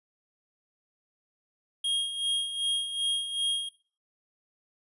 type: tone with tremolo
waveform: square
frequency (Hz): 3254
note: G#7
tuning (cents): -36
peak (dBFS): -25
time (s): 1.84-3.69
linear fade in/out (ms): 5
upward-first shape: sine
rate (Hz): 2.6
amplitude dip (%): 65
effects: noise-tail reverb RT60 0.4 s tail -18 dB re dry + resampled to 24000 Hz